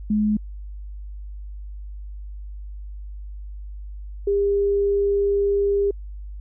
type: tone pair in turn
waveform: sine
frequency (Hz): 211.7 / 401.7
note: G#3 / G4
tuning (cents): +33 / +42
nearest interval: major seventh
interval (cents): 1109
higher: second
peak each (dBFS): -17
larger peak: neither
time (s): 0.1-0.37 / 4.27-5.91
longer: second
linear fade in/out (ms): 5
effects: added 50 Hz sine -32 dBFS peak until 6.4 s